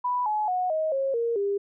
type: tone with pitch steps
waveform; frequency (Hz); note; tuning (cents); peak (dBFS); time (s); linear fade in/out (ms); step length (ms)
sine; 987.8 / 850.1 / 731.5 / 629.5 / 541.7 / 466.2 / 401.2; B5 / G#5 / F#5 / D#5 / C#5 / A#4 / G4; 0 / +40 / -20 / +20 / -40 / 0 / +40; -23; 0.04-1.58; 10; 220
effects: none